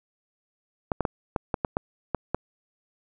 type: clicks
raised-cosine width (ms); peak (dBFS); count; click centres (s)
1; -10; 9; 0.918 / 1.007 / 1.052 / 1.362 / 1.542 / 1.648 / 1.769 / 2.147 / 2.346
effects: none